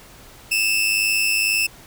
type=tone pair together; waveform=sawtooth; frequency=2598 / 2700 Hz; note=E7 / E7; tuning=-26 / +41 cents; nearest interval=minor second; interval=67 cents; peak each=-17 dBFS; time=0.51-1.67 s; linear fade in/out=10 ms; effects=pink hiss -45 dBFS RMS until 1.86 s